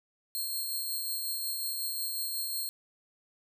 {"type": "tone with tremolo", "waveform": "10% pulse", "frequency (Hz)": 4233, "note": "C8", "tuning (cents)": 19, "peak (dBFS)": -24, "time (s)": [0.35, 2.69], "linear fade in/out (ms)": 0, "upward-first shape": "triangle", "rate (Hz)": 5.5, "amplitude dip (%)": 30, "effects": []}